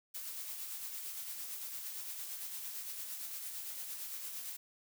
blue noise with tremolo, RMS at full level -42 dBFS, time 0.14-4.57 s, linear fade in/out 10 ms, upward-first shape sine, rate 8.8 Hz, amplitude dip 35%, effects none

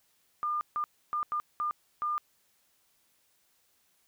sine tone bursts at uneven times, 1205 Hz, D6, 44 cents sharp, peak -28 dBFS, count 6, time 0.43-0.61 / 0.76-0.84 / 1.13-1.23 / 1.32-1.4 / 1.6-1.71 / 2.02-2.18 s, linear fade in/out 0 ms, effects white hiss -70 dBFS RMS until 4.07 s

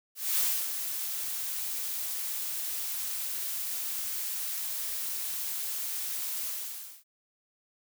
blue noise with ADSR envelope, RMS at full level -26 dBFS, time 0.15-7.04 s, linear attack 230 ms, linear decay 290 ms, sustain -8 dB, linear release 580 ms, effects none

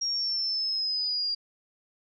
sine linear sweep, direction down, 5610 to 4774 Hz, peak -26 dBFS, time 0.01-1.35 s, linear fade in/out 10 ms, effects none

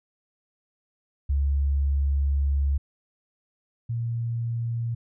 sine tone pair in turn, 69.9 / 116.71 Hz, C#2 / A#2, +15 / +3 cents, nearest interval major sixth, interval 888 cents, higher second, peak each -20 / -25 dBFS, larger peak first, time 1.29-2.78 / 3.89-4.95 s, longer first, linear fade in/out 10 ms, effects none

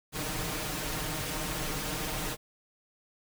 pink noise with comb filter, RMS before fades -34 dBFS, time 0.12-2.37 s, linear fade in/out 50 ms, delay 6.5 ms, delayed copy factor +0.75, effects none

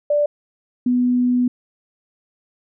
sine tone pair in turn, 587.3 / 247.4 Hz, D5 / B3, 0 / +3 cents, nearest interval octave + minor third, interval 1497 cents, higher first, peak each -14 dBFS, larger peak neither, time 0.1-0.26 / 0.86-1.48 s, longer second, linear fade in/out 5 ms, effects none

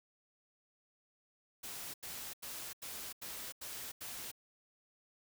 white noise bursts, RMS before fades -45 dBFS, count 7, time 1.63-4.316 s, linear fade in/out 10 ms, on 310 ms, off 86 ms, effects none

